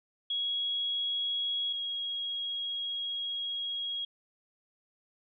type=tone pair in turn; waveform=sine; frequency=3322 / 3295 Hz; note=G#7 / G#7; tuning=0 / -14 cents; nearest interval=unison; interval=14 cents; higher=first; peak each=-29 / -32 dBFS; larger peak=first; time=0.3-1.73 / 1.73-4.05 s; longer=second; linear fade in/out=5 ms; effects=none